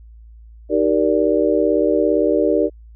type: chord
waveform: sine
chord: Eb major seventh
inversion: none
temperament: just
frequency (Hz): 311.1 / 388.9 / 466.7 / 583.4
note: Eb4 / G4 / Bb4 / D5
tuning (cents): 0 / -14 / +2 / -12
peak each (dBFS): -19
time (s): 0.69-2.7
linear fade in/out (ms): 50
effects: added 56 Hz sine -39 dBFS peak until 2.95 s